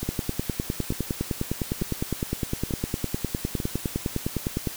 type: two click trains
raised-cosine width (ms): 3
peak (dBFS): -16 / -12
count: 5 / 46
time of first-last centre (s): 0.03-3.601 / 0.09-4.672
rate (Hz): 1.12 / 9.82
effects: white hiss -38 dBFS RMS until 4.76 s